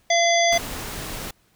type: harmonic tone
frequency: 682 Hz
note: F5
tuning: 41 cents flat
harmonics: 1 / 3 / 5 / 7 / 9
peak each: -18 / -22 / -25 / -29 / -25 dBFS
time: 0.1-0.58 s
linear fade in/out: 5 ms
type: noise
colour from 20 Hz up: pink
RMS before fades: -32 dBFS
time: 0.52-1.31 s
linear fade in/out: 5 ms
effects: pink hiss -62 dBFS RMS until 1.55 s